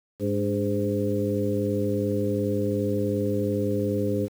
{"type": "harmonic tone with a mistuned harmonic", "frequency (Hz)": 102.7, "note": "G#2", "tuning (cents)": -19, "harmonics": [1, 2, 3, 4, 5], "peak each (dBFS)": [-29, -29, -29, -29, -29], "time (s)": [0.19, 4.29], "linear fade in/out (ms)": 50, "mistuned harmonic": 3, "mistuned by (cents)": -63, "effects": ["8-bit"]}